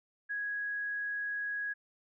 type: tone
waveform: sine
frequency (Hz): 1661.2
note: G#6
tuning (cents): 0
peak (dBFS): -33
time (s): 0.29-1.74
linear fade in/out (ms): 20
effects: none

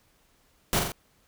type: noise with echo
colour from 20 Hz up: pink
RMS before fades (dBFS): -24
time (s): 0.73-0.79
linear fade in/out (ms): 0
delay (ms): 43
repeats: 3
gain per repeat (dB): -4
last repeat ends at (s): 0.919
effects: pink hiss -65 dBFS RMS until 1.27 s

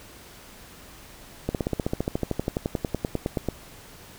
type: slowing click train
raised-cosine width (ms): 2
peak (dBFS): -11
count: 25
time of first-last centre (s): 1.49-3.487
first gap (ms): 58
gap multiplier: 1.03
effects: pink hiss -47 dBFS RMS until 4.18 s

